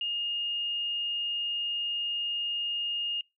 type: tone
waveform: sine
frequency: 2840 Hz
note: F7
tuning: 28 cents sharp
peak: -29 dBFS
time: 0.01-3.21 s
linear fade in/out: 2 ms
effects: noise-tail reverb RT60 0.2 s tail -22 dB re dry